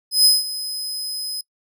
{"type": "tone with ADSR envelope", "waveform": "sawtooth", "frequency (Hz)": 5050, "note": "D#8", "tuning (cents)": 25, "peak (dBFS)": -7, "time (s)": [0.11, 1.41], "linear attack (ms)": 140, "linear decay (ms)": 180, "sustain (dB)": -16, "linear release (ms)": 4, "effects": ["noise-tail reverb RT60 0.1 s tail -24 dB re dry"]}